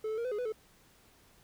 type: tone with pitch steps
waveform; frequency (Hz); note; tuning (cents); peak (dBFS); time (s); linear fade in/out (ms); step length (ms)
triangle; 434.6 / 437.3 / 467.3 / 506 / 417.2 / 495.2 / 435.8; A4 / A4 / A#4 / B4 / G#4 / B4 / A4; -21 / -11 / +4 / +42 / +8 / +5 / -17; -30; 0.04-0.523; 5; 69
effects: pink hiss -63 dBFS RMS until 1.43 s